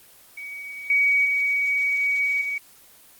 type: tone with level steps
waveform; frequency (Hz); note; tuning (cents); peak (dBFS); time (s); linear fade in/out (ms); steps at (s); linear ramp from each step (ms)
sine; 2259; C#7; +32; -32 / -16 / -19 / -23; 0.37-2.58; 5; 0.9 / 1.25 / 2.41; 2
effects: white hiss -51 dBFS RMS until 3.19 s + Opus 24 kbps

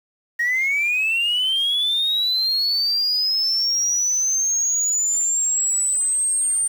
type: linear sweep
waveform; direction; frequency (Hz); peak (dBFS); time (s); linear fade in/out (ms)
sine; up; 1864.7 to 8870; -16; 0.39-6.68; 10
effects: tanh soft clip ceiling -15 dBFS + 7-bit

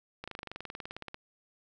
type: slowing click train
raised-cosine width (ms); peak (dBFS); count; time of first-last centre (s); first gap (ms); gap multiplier
0.3; -24; 20; 0.24-1.144; 36; 1.03
effects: none

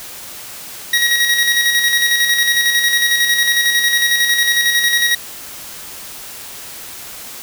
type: tone with tremolo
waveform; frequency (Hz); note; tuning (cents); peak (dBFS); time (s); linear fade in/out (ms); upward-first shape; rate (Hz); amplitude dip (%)
25% pulse; 1900; A#6; +33; -7; 0.93-5.15; 5; square; 11; 40
effects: white hiss -32 dBFS RMS until 7.42 s

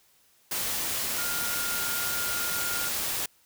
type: tone in noise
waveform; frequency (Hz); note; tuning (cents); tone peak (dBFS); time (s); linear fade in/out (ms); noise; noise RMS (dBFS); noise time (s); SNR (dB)
sine; 1412; F6; +19; -34; 1.18-2.89; 5; white; -30; 0.51-3.26; -7
effects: white hiss -63 dBFS RMS until 3.45 s

